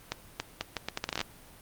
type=accelerating click train; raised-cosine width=0.2 ms; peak=-13 dBFS; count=14; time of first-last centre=0.12-1.213 s; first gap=280 ms; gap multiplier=0.75; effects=pink hiss -53 dBFS RMS until 1.61 s + Opus 32 kbps